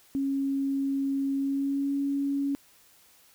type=tone with pitch glide; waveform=sine; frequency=274.2 to 279.5 Hz; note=C#4 to C#4; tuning=-19 to +14 cents; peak=-25 dBFS; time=0.15-2.55 s; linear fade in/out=0 ms; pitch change=+33 cents; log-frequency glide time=1.37-1.94 s; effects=white hiss -59 dBFS RMS until 3.34 s